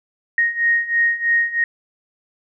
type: beating tone pair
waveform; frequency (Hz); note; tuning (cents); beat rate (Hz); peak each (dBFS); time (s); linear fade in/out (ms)
sine; 1864.7 / 1867.8; A#6 / A#6; 0 / +3; 3.1; -20 / -17; 0.38-1.64; 2
effects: none